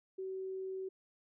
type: tone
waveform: sine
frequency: 379.4 Hz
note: F#4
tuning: 43 cents sharp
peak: -38 dBFS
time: 0.18-0.89 s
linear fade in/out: 10 ms
effects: none